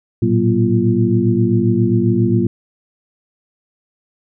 sine tone cluster, 111.7 / 119.2 / 188.7 / 238.1 / 345.1 Hz, A2 / A#2 / F#3 / A#3 / F4, +27 / +39 / +34 / +37 / -21 cents, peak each -18 dBFS, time 0.22-2.47 s, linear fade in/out 5 ms, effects none

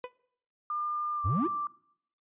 30% pulse tone with exponential decay, 498 Hz, B4, 14 cents sharp, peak -30 dBFS, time 0.04-0.12 s, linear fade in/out 1 ms, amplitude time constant 17 ms
sine tone with pitch glide, 1202 to 1175.2 Hz, D6 to D6, +40 to +1 cents, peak -30 dBFS, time 0.7-1.67 s, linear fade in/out 2 ms, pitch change -39 cents, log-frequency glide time 1.15-1.25 s
triangle exponential sweep, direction up, 77.5 to 399.4 Hz, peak -24 dBFS, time 1.24-1.48 s, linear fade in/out 20 ms
effects noise-tail reverb RT60 0.7 s tail -21 dB re dry + resampled to 8000 Hz

